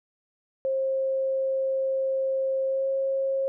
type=tone with pitch glide; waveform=sine; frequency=533 to 538.9 Hz; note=C5 to C#5; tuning=+32 to -49 cents; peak=-23 dBFS; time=0.65-3.48 s; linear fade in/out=0 ms; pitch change=+19 cents; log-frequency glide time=2.66-2.88 s; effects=none